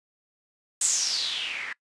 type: noise with low-pass filter sweep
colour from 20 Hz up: blue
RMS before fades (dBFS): -28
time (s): 0.81-1.73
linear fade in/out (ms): 5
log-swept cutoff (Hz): 8200 to 1800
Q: 6
effects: noise-tail reverb RT60 0.1 s tail -23 dB re dry + resampled to 22050 Hz